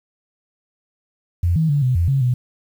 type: tone with pitch steps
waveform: sine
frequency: 86.8 / 159.9 / 144.1 / 127.1 / 85.5 / 136.2 / 124.3 Hz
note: F2 / D#3 / D3 / C3 / F2 / C#3 / B2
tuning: -10 / +48 / -33 / -50 / -36 / -30 / +12 cents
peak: -14 dBFS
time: 1.43-2.34 s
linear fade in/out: 5 ms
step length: 130 ms
effects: 8-bit